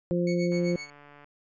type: harmonic tone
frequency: 174.9 Hz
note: F3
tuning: 3 cents sharp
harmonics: 1 / 2 / 3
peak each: -26 / -28 / -30 dBFS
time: 0.11-0.76 s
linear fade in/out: 0 ms
type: tone with tremolo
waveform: sawtooth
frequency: 2217 Hz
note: C#7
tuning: in tune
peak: -32 dBFS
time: 0.27-0.9 s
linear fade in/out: 2 ms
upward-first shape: sine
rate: 7.8 Hz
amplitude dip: 85%
type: click train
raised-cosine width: 0.5 ms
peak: -36 dBFS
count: 106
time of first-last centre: 0.52-1.244 s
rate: 145 Hz
effects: resampled to 16000 Hz